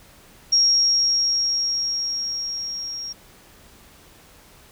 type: tone with level ramp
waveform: sine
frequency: 5588 Hz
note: F8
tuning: in tune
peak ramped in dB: -13 to -29 dBFS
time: 0.52-3.13 s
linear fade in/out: 10 ms
effects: pink hiss -50 dBFS RMS until 4.71 s